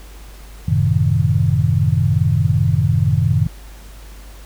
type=chord; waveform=sine; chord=F# diminished seventh; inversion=none; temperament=equal; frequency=92.5 / 110 / 130.81 / 155.56 Hz; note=F#2 / A2 / C3 / Eb3; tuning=0 / 0 / 0 / 0 cents; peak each=-18 dBFS; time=0.68-3.47 s; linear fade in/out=5 ms; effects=added 50 Hz sine -35 dBFS peak until 4.45 s + pink hiss -44 dBFS RMS until 4.45 s